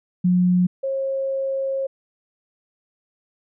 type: tone pair in turn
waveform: sine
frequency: 180 / 539.4 Hz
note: F#3 / C#5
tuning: -47 / -47 cents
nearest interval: octave + perfect fifth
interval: 1900 cents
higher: second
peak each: -14 / -21 dBFS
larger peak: first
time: 0.24-0.67 / 0.83-1.87 s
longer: second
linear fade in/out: 10 ms
effects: none